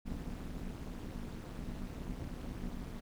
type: noise with amplitude modulation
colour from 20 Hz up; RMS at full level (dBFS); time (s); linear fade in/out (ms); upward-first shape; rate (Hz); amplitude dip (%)
brown; -38; 0.05-3.01; 20; sine; 211; 100
effects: none